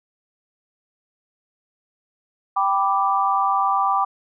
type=chord; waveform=sine; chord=G major; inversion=none; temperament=equal; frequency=784 / 987.8 / 1174.7 Hz; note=G5 / B5 / D6; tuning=0 / 0 / 0 cents; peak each=-21 / -23 / -20 dBFS; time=2.56-4.05 s; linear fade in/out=10 ms; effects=none